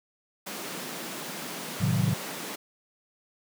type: high-pass noise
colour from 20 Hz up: pink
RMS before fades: -37 dBFS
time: 0.46-2.56 s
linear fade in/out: 10 ms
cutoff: 160 Hz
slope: 48 dB/octave
type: chord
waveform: sine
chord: A diminished seventh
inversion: none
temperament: equal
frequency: 110 / 130.81 / 155.56 / 185 Hz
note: A2 / C3 / Eb3 / Gb3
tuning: 0 / 0 / 0 / 0 cents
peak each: -28 dBFS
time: 1.8-2.14 s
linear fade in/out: 10 ms
effects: none